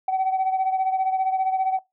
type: beating tone pair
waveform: sine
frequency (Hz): 757 / 772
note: F#5 / G5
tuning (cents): +39 / -27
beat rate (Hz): 15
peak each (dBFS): -20 / -25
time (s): 0.08-1.79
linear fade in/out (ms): 5
effects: noise-tail reverb RT60 0.2 s tail -22 dB re dry + tanh soft clip ceiling -16 dBFS